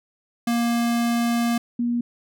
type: tone pair in turn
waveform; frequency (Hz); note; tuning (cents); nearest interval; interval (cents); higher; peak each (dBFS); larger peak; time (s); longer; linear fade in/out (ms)
square / sine; 235.3 / 238.7; A#3 / A#3; +16 / +41; unison; 25; second; -20; neither; 0.47-1.58 / 1.79-2.01; first; 5
effects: none